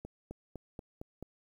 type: accelerating click train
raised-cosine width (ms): 2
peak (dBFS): -29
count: 6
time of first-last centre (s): 0.05-1.226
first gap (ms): 260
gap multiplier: 0.95
effects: 10-bit